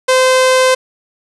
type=tone; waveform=sawtooth; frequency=516 Hz; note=C5; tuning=24 cents flat; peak=-4 dBFS; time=0.08-0.75 s; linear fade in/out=10 ms; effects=resampled to 24000 Hz + 7-bit